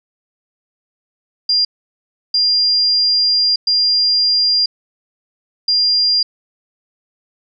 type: tone bursts at uneven times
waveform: sine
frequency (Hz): 4800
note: D8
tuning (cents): +37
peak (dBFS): -11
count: 4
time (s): 1.49-1.65 / 2.34-3.56 / 3.67-4.66 / 5.68-6.23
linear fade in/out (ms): 5
effects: none